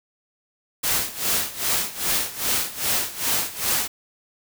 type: noise with tremolo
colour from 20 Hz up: white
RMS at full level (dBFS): -21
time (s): 0.83-3.88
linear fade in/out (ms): 10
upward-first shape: sine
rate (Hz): 2.5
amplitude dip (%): 85
effects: none